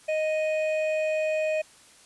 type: tone pair together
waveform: triangle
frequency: 622.3 / 2489 Hz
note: D#5 / D#7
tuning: 0 / 0 cents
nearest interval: 2 octaves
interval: 2400 cents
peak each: -22 / -32 dBFS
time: 0.08-1.62 s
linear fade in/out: 10 ms
effects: white hiss -54 dBFS RMS until 2.05 s + resampled to 24000 Hz